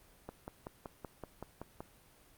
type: click train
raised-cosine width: 1 ms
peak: -28 dBFS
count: 9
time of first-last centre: 0.29-1.805 s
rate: 5.28 Hz
effects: pink hiss -63 dBFS RMS until 2.37 s + Opus 32 kbps